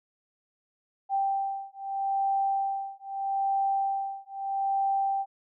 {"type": "beating tone pair", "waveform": "sine", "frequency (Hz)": [784, 784.79], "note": ["G5", "G5"], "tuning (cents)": [0, 2], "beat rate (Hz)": 0.79, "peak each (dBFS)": -29, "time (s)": [1.09, 5.26], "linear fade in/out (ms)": 50, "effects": []}